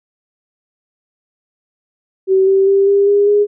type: tone with pitch steps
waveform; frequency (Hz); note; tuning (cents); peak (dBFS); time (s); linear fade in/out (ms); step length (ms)
sine; 381.5 / 387.5 / 393.6 / 399.8 / 406.1 / 412.4; G4 / G4 / G4 / G4 / G#4 / G#4; -47 / -20 / +7 / +34 / -39 / -12; -8; 2.27-3.47; 50; 200
effects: none